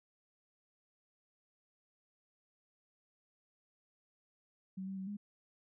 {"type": "tone with pitch steps", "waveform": "sine", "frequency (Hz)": [189.5, 192.7, 190.1, 205], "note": ["F#3", "G3", "F#3", "G#3"], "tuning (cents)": [42, -29, 47, -22], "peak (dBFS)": -39, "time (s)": [4.77, 5.17], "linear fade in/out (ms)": 10, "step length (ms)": 100, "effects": []}